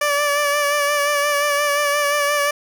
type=tone with vibrato; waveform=15% pulse; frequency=580 Hz; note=D5; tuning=22 cents flat; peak=-10 dBFS; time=0.01-2.51 s; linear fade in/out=5 ms; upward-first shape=sine; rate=5.7 Hz; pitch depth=30 cents each way; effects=none